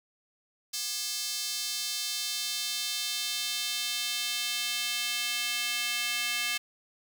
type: tone with high-pass filter sweep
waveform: square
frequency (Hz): 240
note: B3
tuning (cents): -49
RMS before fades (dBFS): -32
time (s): 0.73-6.58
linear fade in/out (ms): 10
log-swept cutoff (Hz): 4900 to 2500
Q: 1.6
effects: none